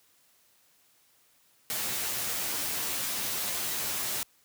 white noise with comb filter, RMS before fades -32 dBFS, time 1.7-4.23 s, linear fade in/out 0 ms, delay 12 ms, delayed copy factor -0.65, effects white hiss -65 dBFS RMS until 4.44 s + high-pass 60 Hz 12 dB/octave

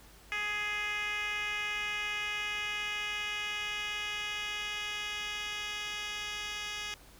10% pulse tone with band-pass filter sweep, 417.3 Hz, G#4, 8 cents sharp, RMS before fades -36 dBFS, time 0.32-6.94 s, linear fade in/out 0 ms, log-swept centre 2300 to 3800 Hz, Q 2.2, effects added 50 Hz sine -58 dBFS peak until 7.19 s + pink hiss -57 dBFS RMS until 7.19 s

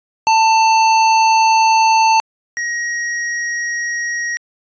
square tone pair in turn, 890 / 1890.4 Hz, A5 / A#6, +20 / +24 cents, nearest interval octave + minor second, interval 1304 cents, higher second, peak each -10 / -19 dBFS, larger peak first, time 0.27-2.2 / 2.57-4.37 s, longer first, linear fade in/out 0 ms, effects resampled to 16000 Hz

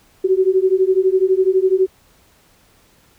sine beating tone pair, 371.2 / 383.2 Hz, F#4 / G4, +6 / -39 cents, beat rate 12 Hz, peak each -15 dBFS, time 0.24-1.87 s, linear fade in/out 10 ms, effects pink hiss -54 dBFS RMS until 3.18 s

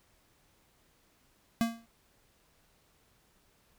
square tone with exponential decay, 229.9 Hz, A#3, 24 cents flat, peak -23 dBFS, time 1.61-1.86 s, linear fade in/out 0 ms, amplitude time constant 53 ms, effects pink hiss -68 dBFS RMS until 3.78 s

